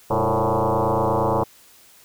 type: tone with frequency modulation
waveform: sine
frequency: 207.7 Hz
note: G#3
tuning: in tune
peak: -17 dBFS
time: 0.1-1.44 s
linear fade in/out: 10 ms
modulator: 111 Hz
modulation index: 7.8
effects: white hiss -51 dBFS RMS until 2.04 s